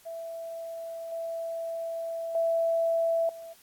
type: tone with level steps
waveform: sine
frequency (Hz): 663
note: E5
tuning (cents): +10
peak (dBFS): -35 / -31 / -23 / -40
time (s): 0.05-3.54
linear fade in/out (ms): 20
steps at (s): 1.12 / 2.35 / 3.29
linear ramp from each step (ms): 2
effects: white hiss -58 dBFS RMS until 3.62 s + AAC 64 kbps